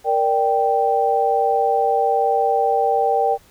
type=chord; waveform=sine; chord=G minor; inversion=first; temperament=equal; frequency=466.2 / 587.3 / 784 Hz; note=Bb4 / D5 / G5; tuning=0 / 0 / 0 cents; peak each=-20 / -23 / -17 dBFS; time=0.04-3.38 s; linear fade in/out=50 ms; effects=pink hiss -52 dBFS RMS until 3.5 s